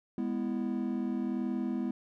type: chord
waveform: triangle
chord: E major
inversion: first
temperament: just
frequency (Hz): 206 / 247.2 / 329.6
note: G#3 / B3 / E4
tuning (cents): -14 / +2 / 0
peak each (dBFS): -33 / -31 / -35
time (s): 0.18-1.91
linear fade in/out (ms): 2
effects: none

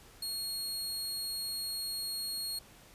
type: tone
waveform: sawtooth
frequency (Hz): 4300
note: C8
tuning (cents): +47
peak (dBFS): -32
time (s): 0.22-2.59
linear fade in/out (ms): 5
effects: pink hiss -57 dBFS RMS until 2.94 s + resampled to 32000 Hz

